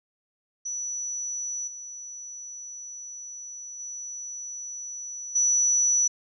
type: tone with level steps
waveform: sine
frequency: 5920 Hz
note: F#8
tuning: in tune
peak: -29 / -37 / -34 / -19 dBFS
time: 0.65-6.08 s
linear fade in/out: 10 ms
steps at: 1.67 / 3.79 / 5.35 s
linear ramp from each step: 10 ms
effects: none